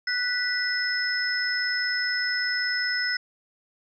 sine tone cluster, 1486 / 1965 / 5190 Hz, F#6 / B6 / E8, +7 / -9 / -28 cents, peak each -28 dBFS, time 0.07-3.17 s, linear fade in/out 5 ms, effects none

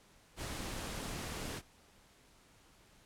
pink noise, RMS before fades -42 dBFS, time 0.36-1.62 s, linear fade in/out 50 ms
click train, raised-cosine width 3 ms, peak -37 dBFS, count 45, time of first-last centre 0.42-1.587 s, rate 37.7 Hz
effects pink hiss -64 dBFS RMS until 3.05 s + low-pass 11000 Hz 12 dB/octave

